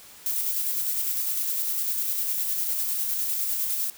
violet noise with tremolo, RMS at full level -26 dBFS, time 0.26-3.9 s, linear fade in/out 2 ms, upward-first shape square, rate 9.9 Hz, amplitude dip 25%, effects white hiss -48 dBFS RMS until 3.97 s

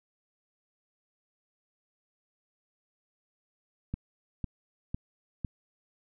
click train, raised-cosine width 5 ms, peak -20 dBFS, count 4, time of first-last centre 3.94-5.448 s, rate 1.99 Hz, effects none

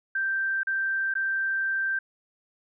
sine tone with dropouts, 1568 Hz, G6, in tune, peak -24 dBFS, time 0.15-1.99 s, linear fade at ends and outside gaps 5 ms, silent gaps 0.633-0.67 / 1.14-1.152 s, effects none

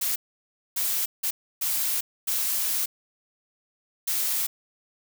blue noise bursts at uneven times, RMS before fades -26 dBFS, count 6, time 0.01-0.16 / 0.76-1.06 / 1.23-1.31 / 1.61-2.01 / 2.27-2.86 / 4.07-4.47 s, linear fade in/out 10 ms, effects none

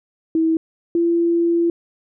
sine tone pair in turn, 323.5 / 339.3 Hz, E4 / F4, -32 / -50 cents, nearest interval minor second, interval 82 cents, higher second, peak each -14 dBFS, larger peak neither, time 0.35-0.57 / 0.95-1.7 s, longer second, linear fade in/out 2 ms, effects none

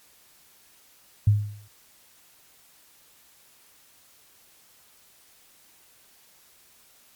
sine tone with exponential decay, 103.83 Hz, G#2, in tune, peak -12 dBFS, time 1.27-1.68 s, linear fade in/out 5 ms, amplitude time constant 88 ms, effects white hiss -57 dBFS RMS until 7.15 s + MP3 96 kbps

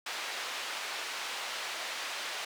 white band-pass noise, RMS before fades -38 dBFS, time 0.06-2.45 s, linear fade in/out 5 ms, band 590 to 3800 Hz, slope 12 dB/octave, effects none

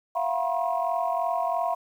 sine tone cluster, 675 / 718 / 966 / 1072 Hz, E5 / F5 / B5 / C6, +41 / +48 / -39 / +42 cents, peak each -27 / -28 / -30 / -32 dBFS, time 0.15-1.75 s, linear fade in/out 10 ms, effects tanh soft clip ceiling -14 dBFS + 9-bit

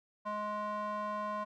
square tone with band-pass filter, 210 Hz, G#3, 19 cents sharp, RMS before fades -37 dBFS, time 0.25-1.45 s, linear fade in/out 20 ms, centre 930 Hz, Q 4.5, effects none

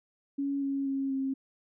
sine tone with pitch steps, 279.2 / 275.5 / 271.9 / 268.3 Hz, C#4 / C#4 / C#4 / C4, +13 / -11 / -33 / +44 cents, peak -28 dBFS, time 0.38-1.34 s, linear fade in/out 10 ms, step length 240 ms, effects none

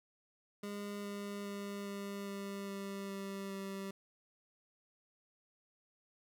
25% pulse tone with pitch steps, 203.9 / 202.6 / 201.3 / 200.1 / 198.78 / 197.52 / 196.27 / 195.03 Hz, G#3 / G#3 / G3 / G3 / G3 / G3 / G3 / G3, -32 / -43 / +46 / +36 / +24 / +13 / +2 / -9 cents, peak -37 dBFS, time 0.63-3.91 s, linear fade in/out 5 ms, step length 410 ms, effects none

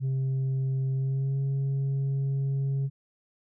sine tone with pitch glide, 133 to 136.82 Hz, C3 to C#3, +29 to -22 cents, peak -22 dBFS, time 0-2.9 s, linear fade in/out 50 ms, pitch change +49 cents, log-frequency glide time 0.94-1.39 s, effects tanh soft clip ceiling -24 dBFS

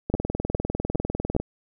two click trains, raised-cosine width 2 ms, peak -12 / -10 dBFS, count 27 / 4, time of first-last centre 0.1-1.4 / 0.14-1.364 s, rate 20 / 2.45 Hz, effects none

